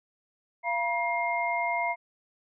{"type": "tone cluster", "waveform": "sine", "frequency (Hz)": [689, 959, 2120], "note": ["F5", "A#5", "C7"], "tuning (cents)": [-24, 49, 22], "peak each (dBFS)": -30, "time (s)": [0.63, 1.96], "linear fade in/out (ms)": 50, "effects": []}